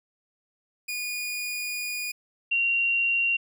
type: tone pair in turn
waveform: sawtooth / sine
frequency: 2449 / 2757 Hz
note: D#7 / F7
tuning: -28 / -23 cents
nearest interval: major second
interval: 205 cents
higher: second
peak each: -26 / -21 dBFS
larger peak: second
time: 0.88-2.12 / 2.51-3.37 s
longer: first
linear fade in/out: 10 ms
effects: none